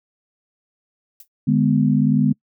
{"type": "noise with exponential decay", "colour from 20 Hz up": "violet", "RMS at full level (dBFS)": -36, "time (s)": [1.2, 1.28], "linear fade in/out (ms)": 2, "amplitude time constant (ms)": 16}
{"type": "chord", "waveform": "sine", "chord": "G# diminished", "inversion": "second", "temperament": "just", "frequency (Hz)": [149.51, 207.7, 249.2], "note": ["D3", "G#3", "B3"], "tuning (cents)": [31, 0, 16], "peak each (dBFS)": -18, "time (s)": [1.47, 2.33], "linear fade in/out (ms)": 10}
{"effects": ["noise-tail reverb RT60 0.1 s tail -26 dB re dry"]}